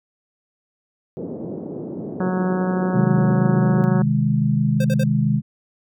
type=band-pass noise; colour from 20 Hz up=pink; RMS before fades=-30 dBFS; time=1.17-3.84 s; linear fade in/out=0 ms; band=160 to 490 Hz; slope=24 dB/octave
type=harmonic tone; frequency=184.2 Hz; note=F#3; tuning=7 cents flat; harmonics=1 / 2 / 3 / 4 / 5 / 6 / 7 / 8 / 9; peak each=-20 / -26 / -30 / -32 / -34 / -36 / -37 / -38 / -39 dBFS; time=2.2-4.02 s; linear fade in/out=2 ms
type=chord; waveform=sine; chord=Ab major; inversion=first; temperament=just; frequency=129.78 / 155.74 / 207.7 Hz; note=C3 / Eb3 / Ab3; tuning=-14 / +2 / 0 cents; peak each=-20 dBFS; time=2.92-5.42 s; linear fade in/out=50 ms
type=tone bursts; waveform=square; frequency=523.3 Hz; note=C5; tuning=in tune; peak=-24 dBFS; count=3; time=4.8-5.037 s; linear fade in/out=5 ms; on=45 ms; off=51 ms
effects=none